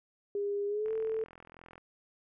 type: tone with pitch glide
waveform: sine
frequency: 405.5 to 442.2 Hz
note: G#4 to A4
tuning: -41 to +9 cents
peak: -30 dBFS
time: 0.35-1.24 s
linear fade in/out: 2 ms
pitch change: +150 cents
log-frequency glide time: 0.67-0.92 s
type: click train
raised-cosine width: 0.5 ms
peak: -36 dBFS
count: 40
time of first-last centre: 0.86-1.78 s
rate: 42.4 Hz
effects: none